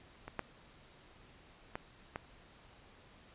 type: clicks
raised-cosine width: 0.5 ms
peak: -29 / -20 / -23 / -23 dBFS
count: 4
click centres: 0.28 / 0.393 / 1.755 / 2.159 s
effects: pink hiss -60 dBFS RMS until 3.34 s + resampled to 8000 Hz